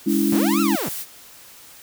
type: chord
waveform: sine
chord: C# minor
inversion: second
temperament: equal with one note detuned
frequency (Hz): 207.7 / 283.3 / 329.6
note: G#3 / C#4 / E4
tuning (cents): 0 / +38 / 0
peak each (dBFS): -21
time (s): 0.06-0.76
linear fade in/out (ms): 10
type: noise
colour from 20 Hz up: blue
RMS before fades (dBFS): -30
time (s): 0.07-1.06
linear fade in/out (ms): 50
type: linear two-way sweep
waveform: sawtooth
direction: up then down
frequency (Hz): 110 to 1384 to 110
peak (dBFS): -21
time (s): 0.32-0.89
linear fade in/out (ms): 5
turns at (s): 0.61
effects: white hiss -45 dBFS RMS until 1.82 s